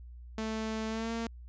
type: tone with pitch glide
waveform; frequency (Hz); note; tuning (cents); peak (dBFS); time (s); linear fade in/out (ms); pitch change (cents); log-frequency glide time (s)
sawtooth; 220 to 229.2; A3 to A#3; 0 to -29; -29; 0.38-1.27; 2; +71; 0.88-1.12
effects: added 60 Hz sine -45 dBFS peak until 1.48 s + resampled to 16000 Hz